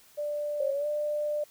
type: tone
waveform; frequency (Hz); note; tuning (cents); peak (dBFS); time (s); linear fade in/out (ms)
sine; 590; D5; +8; -29; 0.17-0.72; 20
type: tone with pitch glide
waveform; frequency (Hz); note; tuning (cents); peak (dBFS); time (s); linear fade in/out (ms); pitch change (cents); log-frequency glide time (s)
sine; 546 to 595.4; C#5 to D5; -26 to +24; -27; 0.6-1.44; 5; +150; 0.71-0.86
effects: white hiss -58 dBFS RMS until 1.5 s